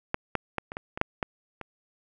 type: clicks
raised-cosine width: 0.5 ms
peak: -10 / -10 / -13 / -22 / -18 / -19 / -6 / -12 / -22 dBFS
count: 9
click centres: 0.144 / 0.353 / 0.583 / 0.719 / 0.769 / 0.975 / 1.014 / 1.228 / 1.613 s
effects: none